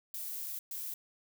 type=noise bursts at uneven times; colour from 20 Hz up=violet; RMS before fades=-40 dBFS; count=2; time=0.14-0.59 / 0.71-0.94 s; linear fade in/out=2 ms; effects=none